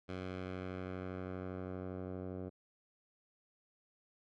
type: tone with low-pass filter sweep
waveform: 10% pulse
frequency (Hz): 92.5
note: F#2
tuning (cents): 0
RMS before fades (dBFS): -43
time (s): 0.08-2.5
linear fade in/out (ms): 20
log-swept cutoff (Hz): 3600 to 640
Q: 0.83
effects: none